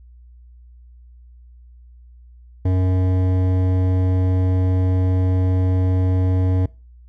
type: tone with hard clipping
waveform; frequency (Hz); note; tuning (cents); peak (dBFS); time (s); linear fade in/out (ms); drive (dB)
triangle; 92.5; F#2; 0; -17; 2.65-6.66; 5; 17
effects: noise-tail reverb RT60 0.3 s tail -21 dB re dry + added 60 Hz sine -42 dBFS peak until 7.08 s